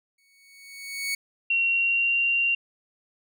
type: tone with exponential growth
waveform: sawtooth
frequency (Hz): 2226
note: C#7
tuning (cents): +7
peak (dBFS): -21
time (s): 0.18-1.15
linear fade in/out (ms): 5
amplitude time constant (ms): 210
type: tone with pitch glide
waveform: sine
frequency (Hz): 2740 to 2765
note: F7 to F7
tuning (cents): -34 to -18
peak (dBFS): -20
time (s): 1.5-2.55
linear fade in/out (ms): 5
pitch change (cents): +16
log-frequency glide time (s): 1.65-2.15
effects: none